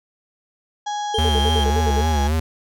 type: harmonic tone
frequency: 830.6 Hz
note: G#5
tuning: in tune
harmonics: 1 / 2 / 4 / 5 / 6 / 7 / 8 / 9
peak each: -23 / -37 / -35 / -44 / -47 / -39 / -45 / -53 dBFS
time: 0.86-2.28 s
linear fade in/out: 10 ms
type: tone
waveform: triangle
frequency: 3185 Hz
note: G7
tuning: 27 cents sharp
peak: -22 dBFS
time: 1.14-1.64 s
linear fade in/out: 5 ms
type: tone bursts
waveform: sine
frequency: 440 Hz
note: A4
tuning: in tune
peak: -21 dBFS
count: 9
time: 1.14-2.012 s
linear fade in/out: 5 ms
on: 48 ms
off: 55 ms
type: tone with vibrato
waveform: square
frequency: 75 Hz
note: D2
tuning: 37 cents sharp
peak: -18 dBFS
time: 1.18-2.4 s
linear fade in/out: 5 ms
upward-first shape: sine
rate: 3.6 Hz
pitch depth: 120 cents each way
effects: none